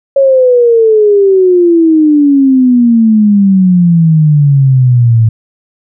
sine exponential sweep, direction down, 554.4 to 110.4 Hz, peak -3 dBFS, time 0.16-5.29 s, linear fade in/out 5 ms, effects none

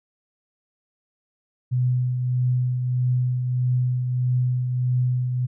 sine tone with tremolo, 125.4 Hz, B2, 27 cents sharp, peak -17 dBFS, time 1.71-5.47 s, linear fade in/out 20 ms, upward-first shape triangle, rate 1.6 Hz, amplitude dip 45%, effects none

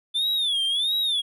triangle tone with vibrato, 3492 Hz, A7, 14 cents flat, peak -20 dBFS, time 0.14-1.22 s, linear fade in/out 20 ms, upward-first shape sine, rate 1.5 Hz, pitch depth 170 cents each way, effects none

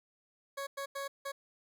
20% pulse tone bursts at uneven times, 554.4 Hz, C#5, in tune, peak -32 dBFS, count 4, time 0.57-0.67 / 0.77-0.86 / 0.95-1.08 / 1.25-1.32 s, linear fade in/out 10 ms, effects none

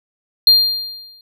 triangle tone with exponential decay, 4200 Hz, C8, 6 cents sharp, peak -3 dBFS, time 0.47-1.21 s, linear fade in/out 2 ms, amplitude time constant 160 ms, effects none

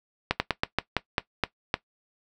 slowing click train, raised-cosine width 0.3 ms, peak -6 dBFS, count 9, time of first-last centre 0.31-1.741 s, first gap 90 ms, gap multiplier 1.19, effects noise-tail reverb RT60 0.1 s tail -17 dB re dry

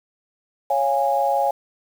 sine chord, Db major, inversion none, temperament equal with one note detuned, 554.4 / 698.5 / 823.9 Hz, Db5 / F5 / Ab5, 0 / 0 / -14 cents, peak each -22 / -23 / -20 dBFS, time 0.7-1.51 s, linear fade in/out 5 ms, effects 7-bit

